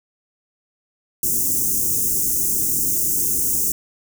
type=band-stop noise; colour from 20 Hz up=white; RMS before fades=-20 dBFS; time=1.23-3.72 s; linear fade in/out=2 ms; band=410 to 6100 Hz; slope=48 dB/octave; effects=none